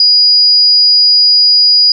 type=tone; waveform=sine; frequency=4900 Hz; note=D#8; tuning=27 cents flat; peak=-4 dBFS; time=0-1.92 s; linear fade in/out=2 ms; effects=none